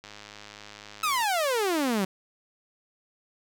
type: click train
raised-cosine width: 0.2 ms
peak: -26 dBFS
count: 125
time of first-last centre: 0.04-1.232 s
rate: 104 Hz
type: exponential sweep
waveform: sawtooth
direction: down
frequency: 1318.5 to 183.2 Hz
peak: -20 dBFS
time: 1.03-2.05 s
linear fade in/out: 5 ms
effects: none